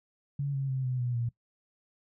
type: tone with pitch steps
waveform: sine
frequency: 141.2 / 136.31 / 131.59 / 127.04 / 122.64 / 118.39 Hz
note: C#3 / C#3 / C3 / B2 / B2 / A#2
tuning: +32 / -29 / +10 / +49 / -12 / +27 cents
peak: -28 dBFS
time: 0.39-1.29 s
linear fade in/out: 5 ms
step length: 150 ms
effects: noise-tail reverb RT60 0.1 s tail -20 dB re dry